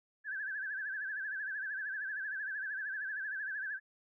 sine tone with vibrato, 1628 Hz, G#6, 35 cents flat, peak -36 dBFS, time 0.24-3.8 s, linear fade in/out 50 ms, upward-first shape sine, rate 13 Hz, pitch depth 110 cents each way, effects none

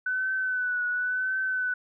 sine tone with vibrato, 1500 Hz, F#6, 23 cents sharp, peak -25 dBFS, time 0.06-1.74 s, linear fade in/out 5 ms, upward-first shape triangle, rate 0.94 Hz, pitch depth 45 cents each way, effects none

